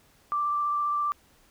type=tone with vibrato; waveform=sine; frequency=1174.7 Hz; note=D6; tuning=in tune; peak=-24 dBFS; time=0.32-1.12 s; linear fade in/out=0 ms; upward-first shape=sine; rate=15 Hz; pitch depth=11 cents each way; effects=pink hiss -61 dBFS RMS until 1.5 s